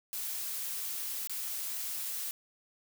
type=noise with dropouts; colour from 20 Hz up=blue; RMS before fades=-37 dBFS; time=0.13-2.31 s; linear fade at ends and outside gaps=0 ms; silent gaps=1.273-1.296 s; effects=none